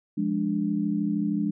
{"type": "chord", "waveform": "sine", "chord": "D diminished", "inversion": "first", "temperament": "equal", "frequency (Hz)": [174.61, 207.7, 293.7], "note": ["F3", "Ab3", "D4"], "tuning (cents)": [0, 0, 0], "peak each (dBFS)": [-30, -26, -28], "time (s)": [0.17, 1.51], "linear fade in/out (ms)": 10, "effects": []}